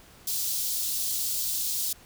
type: high-pass noise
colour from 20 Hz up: white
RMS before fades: -29 dBFS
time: 0.27-1.93 s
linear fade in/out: 5 ms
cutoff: 3800 Hz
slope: 24 dB/octave
effects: pink hiss -53 dBFS RMS until 2.05 s